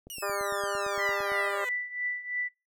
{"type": "click train", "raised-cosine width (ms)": 2, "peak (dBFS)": -33, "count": 12, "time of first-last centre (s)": [0.07, 1.319], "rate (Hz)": 8.81}
{"type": "exponential sweep", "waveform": "10% pulse", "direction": "down", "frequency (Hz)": [2960, 490], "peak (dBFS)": -30, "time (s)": [0.1, 1.69], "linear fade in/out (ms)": 0}
{"type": "harmonic tone", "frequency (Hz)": 200.4, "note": "G3", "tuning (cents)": 38, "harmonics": [2, 3, 4, 5, 6, 7, 8, 9], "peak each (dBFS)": [-36, -34, -41, -40, -35, -39, -43, -41], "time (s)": [0.22, 1.65], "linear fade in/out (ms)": 10}
{"type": "tone with tremolo", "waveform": "sine", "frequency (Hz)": 1975.5, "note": "B6", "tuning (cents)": 0, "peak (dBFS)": -27, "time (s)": [0.98, 2.49], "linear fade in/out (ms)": 20, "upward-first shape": "triangle", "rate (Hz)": 3, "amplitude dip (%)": 85}
{"effects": ["noise-tail reverb RT60 0.3 s tail -26 dB re dry"]}